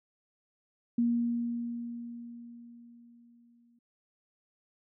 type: tone with exponential decay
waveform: sine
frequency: 236.4 Hz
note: A#3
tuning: 24 cents sharp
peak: -23 dBFS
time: 0.98-3.79 s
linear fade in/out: 5 ms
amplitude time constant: 610 ms
effects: none